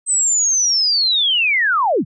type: linear sweep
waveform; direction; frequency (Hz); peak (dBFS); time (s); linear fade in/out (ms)
sine; down; 8240 to 101.3; -13; 0.06-2.05; 50
effects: none